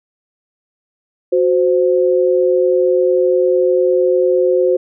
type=tone pair together; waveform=sine; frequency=367.7 / 519 Hz; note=F#4 / C5; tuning=-11 / -14 cents; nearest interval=tritone; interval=597 cents; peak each=-13 dBFS; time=1.32-4.77 s; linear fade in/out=10 ms; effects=none